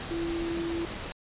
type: tone in noise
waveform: sine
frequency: 336.3 Hz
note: E4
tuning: 35 cents sharp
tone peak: -29 dBFS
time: 0.11-0.85 s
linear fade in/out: 0 ms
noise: pink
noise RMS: -37 dBFS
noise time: 0-1.12 s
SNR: +5 dB
effects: resampled to 8000 Hz